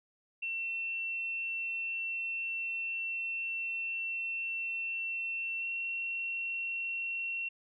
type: tone with pitch glide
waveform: sine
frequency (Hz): 2701 to 2723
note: E7 to F7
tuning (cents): +42 to -44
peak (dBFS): -33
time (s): 0.42-7.49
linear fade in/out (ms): 10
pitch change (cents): +14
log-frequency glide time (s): 5.59-5.65
effects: none